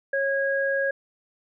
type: tone pair together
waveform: sine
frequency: 549 / 1643.7 Hz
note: C#5 / G#6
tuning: -17 / -18 cents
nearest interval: octave + perfect fifth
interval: 1899 cents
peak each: -24 / -25 dBFS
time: 0.13-0.91 s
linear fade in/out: 5 ms
effects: none